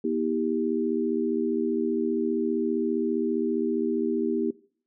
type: tone cluster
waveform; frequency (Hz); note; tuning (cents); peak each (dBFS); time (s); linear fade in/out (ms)
sine; 240.2 / 319.8 / 394.9; B3 / D#4 / G4; -48 / +48 / +13; -28; 0.04-4.51; 5
effects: noise-tail reverb RT60 0.5 s tail -20 dB re dry